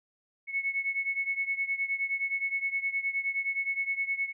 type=beating tone pair; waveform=sine; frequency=2199 / 2208.6 Hz; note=C#7 / C#7; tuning=-14 / -7 cents; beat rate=9.6 Hz; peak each=-30 / -33 dBFS; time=0.47-4.33 s; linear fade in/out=50 ms; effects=none